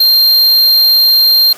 square tone, 4186 Hz, C8, in tune, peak -6 dBFS, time 0-1.53 s, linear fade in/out 5 ms, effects pink hiss -32 dBFS RMS until 1.57 s + high-pass 400 Hz 12 dB/octave

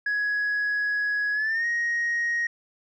sine tone with pitch glide, 1673 to 1877.9 Hz, G#6 to A#6, +12 to +12 cents, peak -21 dBFS, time 0.06-2.47 s, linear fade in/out 5 ms, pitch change +200 cents, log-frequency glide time 1.33-1.66 s, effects tanh soft clip ceiling -21 dBFS

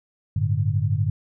sine chord, G suspended second, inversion none, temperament just, 98 / 110.25 / 147 Hz, G2 / A2 / D3, 0 / +4 / +2 cents, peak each -23 / -23 / -25 dBFS, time 0.36-1.1 s, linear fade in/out 5 ms, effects none

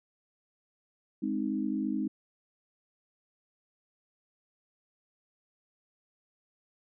sine chord, Ab major, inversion none, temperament equal, 207.7 / 261.6 / 311.1 Hz, Ab3 / C4 / Eb4, 0 / 0 / 0 cents, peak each -33 dBFS, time 1.22-2.08 s, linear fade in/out 10 ms, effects none

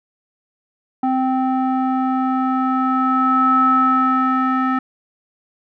square tone with low-pass filter sweep, 260 Hz, C4, 11 cents flat, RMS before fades -17 dBFS, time 1.03-4.79 s, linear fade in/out 5 ms, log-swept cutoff 950 to 1500 Hz, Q 9.9, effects none

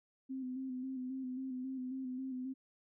sine tone with vibrato, 258.9 Hz, C4, 18 cents flat, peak -38 dBFS, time 0.29-2.54 s, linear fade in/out 20 ms, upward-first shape square, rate 3.7 Hz, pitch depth 34 cents each way, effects none

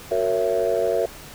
sine chord, F# dominant seventh, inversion none, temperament just, 370 / 462.5 / 555 / 666 Hz, F#4 / A#4 / C#5 / E5, 0 / -14 / +2 / +18 cents, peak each -26 / -22 / -24 / -23 dBFS, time 0.11-1.06 s, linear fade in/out 5 ms, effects tanh soft clip ceiling -11 dBFS + pink hiss -41 dBFS RMS until 1.34 s

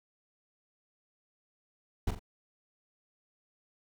brown noise with echo, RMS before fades -29 dBFS, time 2.07-2.11 s, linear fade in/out 5 ms, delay 42 ms, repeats 2, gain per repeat -8 dB, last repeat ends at 2.194 s, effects none

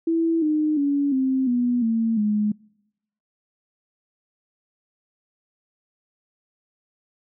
sine tone with pitch steps, 329.6 / 305.8 / 283.6 / 263.1 / 244.1 / 226.4 / 210 Hz, E4 / D#4 / C#4 / C4 / B3 / A3 / G#3, 0 / -30 / +40 / +10 / -20 / +50 / +19 cents, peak -18 dBFS, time 0.07-2.52 s, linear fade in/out 5 ms, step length 350 ms, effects noise-tail reverb RT60 0.9 s tail -26 dB re dry

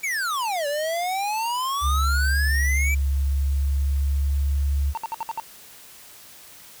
square exponential two-way sweep, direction down then up, 2349 to 566 to 2349 Hz, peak -24 dBFS, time 0.03-2.95 s, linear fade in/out 10 ms, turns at 0.67 s
sine tone with pitch glide, 69.3 to 70.35 Hz, C#2 to C#2, 0 to +26 cents, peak -19 dBFS, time 1.81-4.94 s, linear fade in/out 50 ms, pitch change +26 cents, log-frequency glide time 3.3-4.67 s
triangle tone bursts, 906 Hz, A#5, 50 cents flat, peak -23 dBFS, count 6, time 4.95-5.399 s, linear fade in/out 0 ms, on 24 ms, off 61 ms
effects white hiss -46 dBFS RMS until 6.8 s

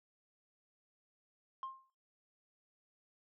sine tone with exponential decay, 1061 Hz, C6, 24 cents sharp, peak -35 dBFS, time 1.63-1.9 s, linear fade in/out 1 ms, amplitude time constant 57 ms, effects noise-tail reverb RT60 0.3 s tail -19 dB re dry + tanh soft clip ceiling -37 dBFS

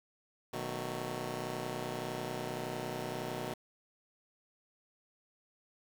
10% pulse chord, B dominant seventh, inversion none, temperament just, 123.47 / 154.34 / 185.21 / 222.2 Hz, B2 / D#3 / F#3 / A3, 0 / -14 / +2 / +17 cents, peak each -33 / -35 / -38 / -38 dBFS, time 0.53-3.54 s, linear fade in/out 5 ms, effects 9-bit

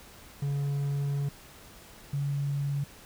triangle / sine tone pair in turn, 141.4 / 141.4 Hz, C#3 / C#3, +35 / +35 cents, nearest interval unison, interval 0 cents, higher neither, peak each -25 / -27 dBFS, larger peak first, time 0.42-1.29 / 2.13-2.84 s, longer first, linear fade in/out 5 ms, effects pink hiss -51 dBFS RMS until 3.05 s

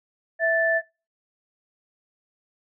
sine tone pair together, 658 / 1757.9 Hz, E5 / A6, -3 / -2 cents, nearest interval octave + perfect fourth, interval 1701 cents, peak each -21 dBFS, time 0.39-0.82 s, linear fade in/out 50 ms, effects noise-tail reverb RT60 0.3 s tail -24 dB re dry

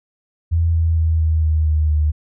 sine tone with pitch steps, 83.3 / 82.01 / 80.74 / 79.49 / 78.26 / 77.05 / 75.86 Hz, E2 / E2 / E2 / D#2 / D#2 / D#2 / D#2, +19 / -8 / -35 / +38 / +11 / -16 / -43 cents, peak -13 dBFS, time 0.51-2.12 s, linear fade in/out 20 ms, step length 230 ms, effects none

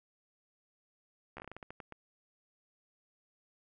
slowing click train, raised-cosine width 0.5 ms, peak -30 dBFS, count 12, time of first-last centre 1.37-1.923 s, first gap 13 ms, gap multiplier 1.25, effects none

